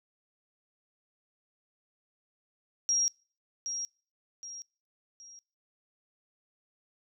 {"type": "tone with echo", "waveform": "sine", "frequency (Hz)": 5630, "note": "F8", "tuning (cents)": 13, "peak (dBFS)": -24, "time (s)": [2.89, 3.08], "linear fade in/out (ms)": 0, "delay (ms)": 770, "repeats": 3, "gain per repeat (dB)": -8, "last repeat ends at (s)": 5.39, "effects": ["noise-tail reverb RT60 0.4 s tail -25 dB re dry"]}